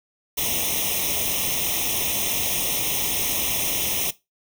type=noise with comb filter; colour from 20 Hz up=white; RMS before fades=-24 dBFS; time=0.37-4.11 s; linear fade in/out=10 ms; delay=0.33 ms; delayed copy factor=+1; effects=noise-tail reverb RT60 0.2 s tail -17 dB re dry